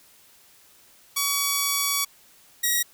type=tone pair in turn; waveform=5% pulse; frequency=1132 / 1903.8 Hz; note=C#6 / A#6; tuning=+36 / +36 cents; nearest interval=major sixth; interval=900 cents; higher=second; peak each=-10 dBFS; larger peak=neither; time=1.16-2.05 / 2.63-2.83 s; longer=first; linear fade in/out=10 ms; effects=white hiss -55 dBFS RMS until 2.93 s